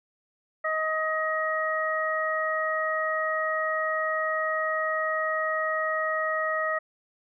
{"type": "harmonic tone", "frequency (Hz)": 630, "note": "D#5", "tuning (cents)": 21, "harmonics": [1, 2, 3], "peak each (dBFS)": [-29, -29, -29], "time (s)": [0.64, 6.79], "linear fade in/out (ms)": 10, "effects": []}